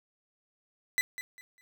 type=tone with echo; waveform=40% pulse; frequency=2000 Hz; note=B6; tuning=21 cents sharp; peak=-23 dBFS; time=0.98-1.01 s; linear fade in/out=0 ms; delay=200 ms; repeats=3; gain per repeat=-12 dB; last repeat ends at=1.61 s; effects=none